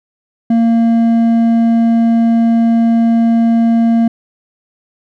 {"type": "tone with hard clipping", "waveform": "sine", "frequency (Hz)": 230, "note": "A#3", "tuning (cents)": -23, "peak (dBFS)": -9, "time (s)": [0.5, 4.08], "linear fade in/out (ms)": 5, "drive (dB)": 5, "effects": []}